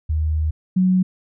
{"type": "tone pair in turn", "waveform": "sine", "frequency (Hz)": [77.78, 184.99], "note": ["D#2", "F#3"], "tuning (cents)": [0, 0], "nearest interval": "octave + minor third", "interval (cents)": 1500, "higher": "second", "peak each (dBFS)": [-17, -13], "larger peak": "second", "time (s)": [[0.09, 0.51], [0.76, 1.03]], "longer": "first", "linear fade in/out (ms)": 10, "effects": []}